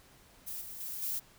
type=noise with level steps; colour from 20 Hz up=violet; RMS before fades=-40 / -45 / -40 / -35 dBFS; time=0.46-1.2 s; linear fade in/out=20 ms; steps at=0.61 / 0.8 / 1.02 s; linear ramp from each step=5 ms; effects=pink hiss -60 dBFS RMS until 1.38 s